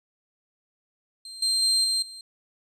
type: tone with level steps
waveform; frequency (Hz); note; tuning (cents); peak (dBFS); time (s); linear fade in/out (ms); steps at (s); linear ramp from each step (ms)
35% pulse; 4165; C8; -9; -37 / -20 / -18 / -21 / -38; 1.25-2.21; 2; 1.42 / 1.62 / 1.84 / 2.02; 5
effects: resampled to 32000 Hz